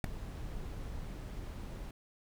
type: noise with ADSR envelope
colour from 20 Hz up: brown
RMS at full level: -22 dBFS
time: 0.04-1.91 s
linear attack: 3 ms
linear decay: 4 ms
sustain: -20 dB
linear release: 3 ms
effects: none